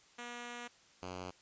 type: tone pair in turn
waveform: 5% pulse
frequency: 240.6 / 91.22 Hz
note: B3 / F#2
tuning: -45 / -24 cents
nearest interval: octave + perfect fourth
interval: 1679 cents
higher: first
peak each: -32 / -31 dBFS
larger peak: second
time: 0.18-0.68 / 1.02-1.31 s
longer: first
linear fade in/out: 10 ms
effects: white hiss -64 dBFS RMS until 1.41 s + resampled to 16000 Hz